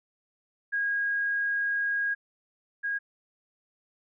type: tone pair in turn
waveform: sine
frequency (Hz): 1637 / 1637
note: G#6 / G#6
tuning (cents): -25 / -25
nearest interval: unison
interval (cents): 0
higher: neither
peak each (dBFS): -25 / -27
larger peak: first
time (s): 0.72-2.15 / 2.83-2.99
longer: first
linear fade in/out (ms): 20
effects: none